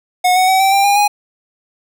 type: tone with pitch steps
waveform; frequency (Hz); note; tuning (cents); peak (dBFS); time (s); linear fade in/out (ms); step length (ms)
square; 728 / 743.3 / 758.9 / 774.9 / 791.1 / 807.8 / 824.7; F#5 / F#5 / F#5 / G5 / G5 / G#5 / G#5; -28 / +8 / +44 / -20 / +16 / -48 / -12; -10; 0.24-1.08; 10; 120
effects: none